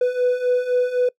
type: beating tone pair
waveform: triangle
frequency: 493.9 / 497.8 Hz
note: B4 / B4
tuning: 0 / +14 cents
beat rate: 3.9 Hz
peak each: -20 / -16 dBFS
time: 0.01-1.09 s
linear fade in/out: 5 ms
effects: noise-tail reverb RT60 0.1 s tail -23 dB re dry + tanh soft clip ceiling -8 dBFS